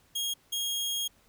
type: tone pair in turn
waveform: sawtooth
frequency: 3265 / 3265 Hz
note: G#7 / G#7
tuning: -30 / -30 cents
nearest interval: unison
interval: 0 cents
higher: neither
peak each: -26 / -26 dBFS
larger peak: neither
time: 0.15-0.34 / 0.52-1.08 s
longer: second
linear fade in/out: 10 ms
effects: pink hiss -64 dBFS RMS until 1.28 s